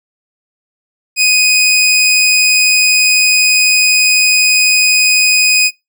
20% pulse tone, 2498 Hz, D#7, 6 cents sharp, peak -3 dBFS, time 1.16-5.71 s, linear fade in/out 50 ms, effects noise-tail reverb RT60 0.2 s tail -21 dB re dry

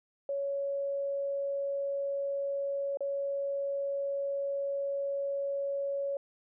sine tone with dropouts, 558 Hz, C#5, 11 cents sharp, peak -30 dBFS, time 0.29-6.17 s, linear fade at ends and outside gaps 2 ms, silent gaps 2.972-3.006 s, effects none

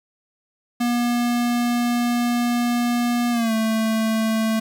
square tone with pitch glide, 240.2 to 221.5 Hz, B3 to A3, -48 to +12 cents, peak -19 dBFS, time 0.8-4.6 s, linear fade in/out 10 ms, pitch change -140 cents, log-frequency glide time 3.31-3.53 s, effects 8-bit

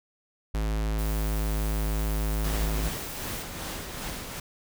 square tone, 53.3 Hz, G#1, 46 cents sharp, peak -26 dBFS, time 0.54-2.89 s, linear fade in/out 5 ms
blue noise, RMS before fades -41 dBFS, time 0.98-3.43 s, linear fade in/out 10 ms
pink noise with tremolo, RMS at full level -34 dBFS, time 2.44-4.4 s, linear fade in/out 5 ms, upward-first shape triangle, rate 2.6 Hz, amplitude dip 45%
effects none

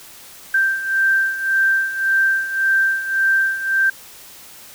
sine beating tone pair, 1568 / 1569.8 Hz, G6 / G6, 0 / +2 cents, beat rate 1.8 Hz, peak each -21 / -16 dBFS, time 0.54-3.9 s, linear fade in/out 5 ms, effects white hiss -41 dBFS RMS until 4.74 s

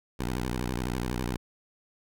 10% pulse tone with vibrato, 61.5 Hz, B1, 7 cents flat, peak -21 dBFS, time 0.19-1.37 s, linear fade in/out 10 ms, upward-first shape square, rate 12 Hz, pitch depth 140 cents each way, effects none

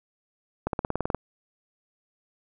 accelerating click train, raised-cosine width 1 ms, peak -12 dBFS, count 10, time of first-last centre 0.67-1.147 s, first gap 62 ms, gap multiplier 0.96, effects none

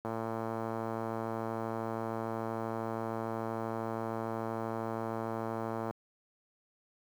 click train, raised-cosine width 1 ms, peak -22 dBFS, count 663, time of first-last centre 0.05-5.908 s, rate 113 Hz, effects high-pass 80 Hz 12 dB/octave + 9-bit

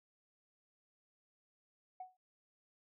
sine tone with exponential decay, 741 Hz, F#5, 2 cents sharp, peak -40 dBFS, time 2-2.17 s, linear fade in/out 5 ms, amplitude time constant 35 ms, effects tanh soft clip ceiling -38 dBFS

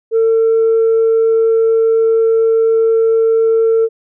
sine tone, 450.7 Hz, A4, 42 cents sharp, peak -7 dBFS, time 0.11-3.89 s, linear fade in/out 50 ms, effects tanh soft clip ceiling -6 dBFS

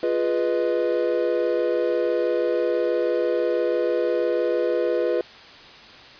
triangle chord, F half-diminished seventh, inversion none, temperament equal, 349.2 / 415.3 / 493.9 / 622.3 Hz, F4 / Ab4 / Cb5 / Eb5, 0 / 0 / 0 / 0 cents, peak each -23 / -26 / -21 / -26 dBFS, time 0.03-5.21 s, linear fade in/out 2 ms, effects white hiss -44 dBFS RMS until 6.19 s + resampled to 11025 Hz

